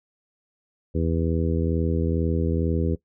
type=harmonic tone; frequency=82.2 Hz; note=E2; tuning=4 cents flat; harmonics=1 / 2 / 3 / 4 / 5 / 6; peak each=-24 / -27 / -29 / -30 / -31 / -32 dBFS; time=0.94-2.96 s; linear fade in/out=20 ms; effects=noise-tail reverb RT60 0.1 s tail -19 dB re dry